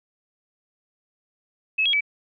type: tone with pitch steps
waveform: sine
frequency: 2585 / 3297 / 2296 Hz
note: E7 / G#7 / D7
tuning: -34 / -13 / -40 cents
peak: -18 dBFS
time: 1.78-2.008 s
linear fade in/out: 10 ms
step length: 76 ms
effects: none